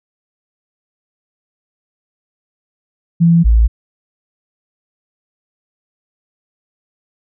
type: tone pair in turn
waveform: sine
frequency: 168.3 / 56.05 Hz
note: E3 / A1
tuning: +36 / +33 cents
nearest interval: octave + perfect fifth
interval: 1903 cents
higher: first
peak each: -6 dBFS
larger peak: neither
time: 3.2-3.44 / 3.44-3.68 s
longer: neither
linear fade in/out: 20 ms
effects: none